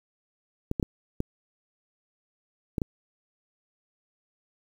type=clicks; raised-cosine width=3 ms; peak=-14 dBFS; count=6; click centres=0.714 / 0.798 / 0.828 / 1.204 / 2.782 / 2.818 s; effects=8-bit

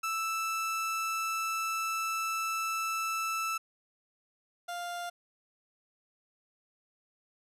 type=tone pair in turn; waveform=30% pulse; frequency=1320 / 699.2 Hz; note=E6 / F5; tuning=+2 / +2 cents; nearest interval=major seventh; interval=1100 cents; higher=first; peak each=-28 / -33 dBFS; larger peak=first; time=0.03-3.58 / 4.68-5.1 s; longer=first; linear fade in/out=10 ms; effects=resampled to 32000 Hz

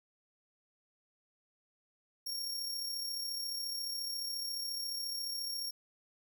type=tone with amplitude modulation; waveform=sawtooth; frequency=5540 Hz; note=F8; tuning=15 cents flat; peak=-32 dBFS; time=2.26-5.71 s; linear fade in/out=10 ms; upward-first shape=sine; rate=34.3 Hz; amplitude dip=40%; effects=none

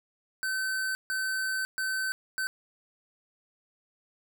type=tone bursts at uneven times; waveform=square; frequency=1533 Hz; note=G6; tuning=39 cents flat; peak=-29 dBFS; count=4; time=0.43-0.95 / 1.1-1.65 / 1.78-2.12 / 2.38-2.47 s; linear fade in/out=0 ms; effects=none

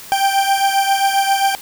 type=beating tone pair; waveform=40% pulse; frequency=784 / 791.5 Hz; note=G5 / G5; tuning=0 / +17 cents; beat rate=7.5 Hz; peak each=-14 / -18 dBFS; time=0.12-1.55 s; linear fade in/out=0 ms; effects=white hiss -36 dBFS RMS until 1.61 s

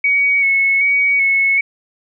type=tone with vibrato; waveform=sine; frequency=2224 Hz; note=C#7; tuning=5 cents sharp; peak=-11 dBFS; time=0.04-1.61 s; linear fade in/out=5 ms; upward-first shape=square; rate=1.3 Hz; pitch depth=22 cents each way; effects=none

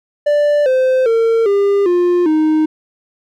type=tone with pitch steps; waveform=triangle; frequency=587.3 / 517.2 / 455.5 / 401.1 / 353.3 / 311.1 Hz; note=D5 / C5 / A#4 / G4 / F4 / D#4; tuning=0 / -20 / -40 / +40 / +20 / 0 cents; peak=-8 dBFS; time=0.26-2.66 s; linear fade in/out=10 ms; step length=400 ms; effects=none

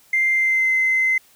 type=tone with pitch glide; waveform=triangle; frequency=2093 to 2061 Hz; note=C7 to C7; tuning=0 to -27 cents; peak=-12 dBFS; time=0.13-1.18 s; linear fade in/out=5 ms; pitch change=-27 cents; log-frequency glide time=0.32-0.73 s; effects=tanh soft clip ceiling -13 dBFS + white hiss -54 dBFS RMS until 1.35 s

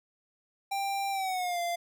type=tone with pitch glide; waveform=square; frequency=790 to 691.7 Hz; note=G5 to F5; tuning=+13 to -17 cents; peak=-30 dBFS; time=0.71-1.76 s; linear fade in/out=10 ms; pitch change=-230 cents; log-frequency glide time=1.11-1.6 s; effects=none

